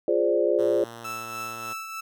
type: chord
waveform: sine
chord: D half-diminished seventh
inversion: first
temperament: equal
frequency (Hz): 349.2 / 415.3 / 523.3 / 587.3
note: F4 / Ab4 / C5 / D5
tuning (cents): 0 / 0 / 0 / 0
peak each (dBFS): -25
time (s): 0.08-0.84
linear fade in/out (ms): 2
type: tone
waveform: 5% pulse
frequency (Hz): 116.54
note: A#2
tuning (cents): 0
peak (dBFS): -28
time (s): 0.58-1.74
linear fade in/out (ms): 20
type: tone with tremolo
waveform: 30% pulse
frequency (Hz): 1318.5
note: E6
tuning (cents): 0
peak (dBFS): -28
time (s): 1.04-2.01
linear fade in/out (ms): 10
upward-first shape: triangle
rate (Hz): 3.3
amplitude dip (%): 50
effects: none